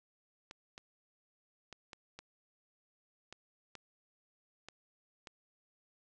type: clicks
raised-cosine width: 0.2 ms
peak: -30 dBFS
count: 9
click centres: 0.511 / 0.779 / 1.727 / 1.932 / 2.19 / 3.326 / 3.753 / 4.686 / 5.272 s
effects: resampled to 22050 Hz